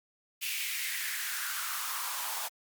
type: noise with high-pass filter sweep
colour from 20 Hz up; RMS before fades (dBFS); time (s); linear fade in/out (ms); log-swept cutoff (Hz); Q
white; -35; 0.41-2.49; 20; 2600 to 810; 3.7
effects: Opus 48 kbps